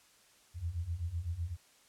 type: beating tone pair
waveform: sine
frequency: 80.3 / 88.2 Hz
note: E2 / F2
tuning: -45 / +18 cents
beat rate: 7.9 Hz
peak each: -39 / -36 dBFS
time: 0.54-1.57 s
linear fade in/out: 50 ms
effects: white hiss -64 dBFS RMS until 1.88 s + low-pass 10000 Hz 12 dB/octave